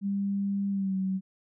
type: tone with pitch glide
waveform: sine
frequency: 198.9 to 189.92 Hz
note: G3 to F#3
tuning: +25 to +45 cents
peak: -26 dBFS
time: 0.01-1.21 s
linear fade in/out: 50 ms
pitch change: -80 cents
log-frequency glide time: 0.7-0.96 s
effects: none